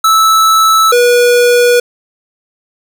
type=tone pair in turn; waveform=square; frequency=1311 / 485.1 Hz; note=E6 / B4; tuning=-10 / -31 cents; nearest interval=octave + perfect fourth; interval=1721 cents; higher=first; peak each=-6 dBFS; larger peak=neither; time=0.04-0.92 / 0.92-1.8 s; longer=neither; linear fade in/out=5 ms; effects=none